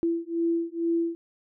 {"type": "beating tone pair", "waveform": "sine", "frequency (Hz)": [334.2, 336.4], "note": ["E4", "E4"], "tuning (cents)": [24, 35], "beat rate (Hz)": 2.2, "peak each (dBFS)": -27, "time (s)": [0.03, 1.15], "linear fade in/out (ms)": 0, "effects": []}